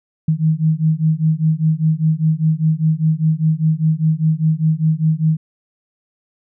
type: beating tone pair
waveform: sine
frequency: 155.56 / 160.56 Hz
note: D#3 / E3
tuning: 0 / -45 cents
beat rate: 5 Hz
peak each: -16 dBFS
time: 0.28-5.37 s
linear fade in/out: 5 ms
effects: none